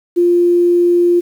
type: tone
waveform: sine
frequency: 349.2 Hz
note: F4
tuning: in tune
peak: -8 dBFS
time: 0.16-1.21 s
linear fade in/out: 20 ms
effects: 7-bit